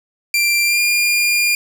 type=tone with pitch glide; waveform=sawtooth; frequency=2366 to 2409 Hz; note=D7 to D7; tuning=+12 to +43 cents; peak=-10 dBFS; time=0.34-1.55 s; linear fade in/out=2 ms; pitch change=+31 cents; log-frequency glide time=0.64-0.79 s; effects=none